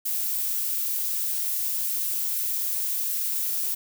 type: noise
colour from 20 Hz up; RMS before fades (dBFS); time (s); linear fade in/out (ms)
violet; -27; 0.05-3.75; 10
effects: none